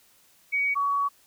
sine tone pair in turn, 2255 / 1127.5 Hz, C#7 / C#6, +29 / +29 cents, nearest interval octave, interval 1200 cents, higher first, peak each -22 dBFS, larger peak neither, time 0.52-0.75 / 0.75-1.09 s, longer second, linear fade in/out 20 ms, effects white hiss -60 dBFS RMS until 1.26 s

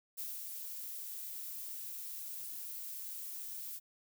violet noise with ADSR envelope, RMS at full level -41 dBFS, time 0.17-3.8 s, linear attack 19 ms, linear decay 200 ms, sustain -3 dB, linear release 34 ms, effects none

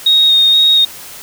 sine tone with vibrato, 3729 Hz, A#7, in tune, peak -6 dBFS, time 0.06-0.85 s, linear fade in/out 5 ms, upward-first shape square, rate 2.1 Hz, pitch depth 12 cents each way, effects white hiss -32 dBFS RMS until 1.22 s

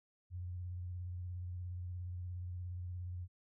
sine tone with vibrato, 89.4 Hz, F2, 41 cents sharp, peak -40 dBFS, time 0.3-3.28 s, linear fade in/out 50 ms, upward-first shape square, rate 17 Hz, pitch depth 30 cents each way, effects none

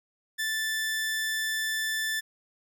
sawtooth tone, 1760 Hz, A6, in tune, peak -24 dBFS, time 0.38-2.21 s, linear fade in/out 20 ms, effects none

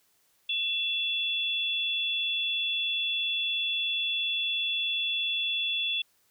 sine tone pair together, 2685 / 3428 Hz, E7 / A7, +31 / -46 cents, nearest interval major third, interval 423 cents, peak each -31 / -28 dBFS, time 0.49-6.02 s, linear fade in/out 5 ms, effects white hiss -68 dBFS RMS until 6.3 s

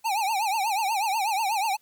square tone with vibrato, 834 Hz, G#5, 7 cents sharp, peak -24 dBFS, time 0.04-1.77 s, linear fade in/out 20 ms, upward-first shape triangle, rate 8.2 Hz, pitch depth 200 cents each way, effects white hiss -65 dBFS RMS until 1.81 s

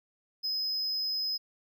triangle tone, 5070 Hz, D#8, 32 cents sharp, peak -28 dBFS, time 0.43-1.38 s, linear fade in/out 20 ms, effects none

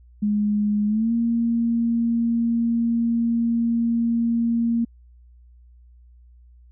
sine tone with pitch glide, 208.3 to 232.5 Hz, G#3 to A#3, +5 to -4 cents, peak -18 dBFS, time 0.22-4.85 s, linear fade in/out 10 ms, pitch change +191 cents, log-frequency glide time 0.87-1.12 s, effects added 60 Hz sine -47 dBFS peak until 6.71 s

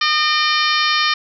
harmonic tone with a mistuned harmonic, 610 Hz, D#5, 34 cents flat, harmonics 2 / 3 / 4 / 5 / 6 / 7 / 8 / 9, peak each -19 / -21 / -22 / -23 / -24 / -24 / -25 / -26 dBFS, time 0.01-1.14 s, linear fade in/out 5 ms, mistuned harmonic 4, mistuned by -36 cents, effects none

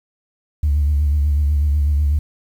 sine tone with vibrato, 73.1 Hz, D2, 7 cents flat, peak -12 dBFS, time 0.63-2.19 s, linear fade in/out 5 ms, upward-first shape triangle, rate 8.1 Hz, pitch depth 76 cents each way, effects tanh soft clip ceiling -10 dBFS + 8-bit

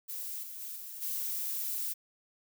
violet noise with level steps, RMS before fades -39 / -44 / -41 / -44 / -35 dBFS, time 0.08-1.94 s, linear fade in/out 20 ms, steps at 0.42 / 0.59 / 0.75 / 1.01 s, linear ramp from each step 20 ms, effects none

